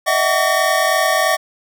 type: tone cluster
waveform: square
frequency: 618 / 661 / 751 / 1138 / 1825 Hz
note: D#5 / E5 / F#5 / C#6 / A#6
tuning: -12 / +5 / +26 / +45 / -37 cents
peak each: -21 dBFS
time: 0.06-1.37 s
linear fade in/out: 20 ms
effects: none